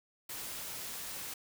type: noise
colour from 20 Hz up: white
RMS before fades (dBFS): -42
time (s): 0.29-1.34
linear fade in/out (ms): 5
effects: none